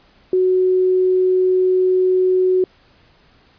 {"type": "tone", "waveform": "sine", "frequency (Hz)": 370, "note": "F#4", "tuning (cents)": 0, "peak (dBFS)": -12, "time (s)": [0.33, 2.64], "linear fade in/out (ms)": 2, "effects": ["pink hiss -53 dBFS RMS until 3.58 s", "resampled to 11025 Hz"]}